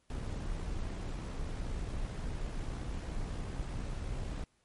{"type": "noise with amplitude modulation", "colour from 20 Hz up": "brown", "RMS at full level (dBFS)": -36, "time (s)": [0.1, 4.44], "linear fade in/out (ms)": 2, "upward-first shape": "sine", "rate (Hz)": 62.7, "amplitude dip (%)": 30, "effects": ["pink hiss -73 dBFS RMS until 4.64 s", "MP3 48 kbps"]}